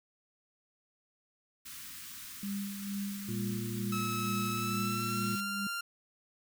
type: band-stop noise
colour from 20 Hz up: white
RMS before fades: -46 dBFS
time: 1.65-5.41 s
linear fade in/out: 10 ms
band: 310 to 1100 Hz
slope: 48 dB/octave
type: tone with tremolo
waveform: sine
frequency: 200 Hz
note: G3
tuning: 35 cents sharp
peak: -33 dBFS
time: 2.43-5.67 s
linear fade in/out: 2 ms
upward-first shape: sine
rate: 2.2 Hz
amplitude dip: 55%
type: harmonic tone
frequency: 116 Hz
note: A#2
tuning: 8 cents flat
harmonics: 1 / 2 / 3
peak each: -38 / -41 / -43 dBFS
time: 3.28-5.36 s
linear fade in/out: 10 ms
type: tone with pitch glide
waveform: sawtooth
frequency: 1297 to 1390.1 Hz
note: E6 to F6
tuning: -28 to -8 cents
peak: -31 dBFS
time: 3.92-5.81 s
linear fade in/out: 5 ms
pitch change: +120 cents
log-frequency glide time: 4.5-5.47 s
effects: none